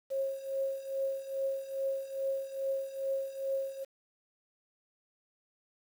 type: tone with tremolo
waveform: sine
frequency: 541 Hz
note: C#5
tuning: 42 cents flat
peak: -28 dBFS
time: 0.1-3.85 s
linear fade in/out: 20 ms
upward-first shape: triangle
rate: 2.4 Hz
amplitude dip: 85%
effects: 9-bit